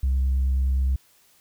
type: tone with vibrato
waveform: sine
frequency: 66 Hz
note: C2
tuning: 16 cents sharp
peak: -17 dBFS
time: 0.03-0.96 s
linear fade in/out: 5 ms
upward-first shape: sine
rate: 9.5 Hz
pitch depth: 11 cents each way
effects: tanh soft clip ceiling -17 dBFS + white hiss -59 dBFS RMS until 1.4 s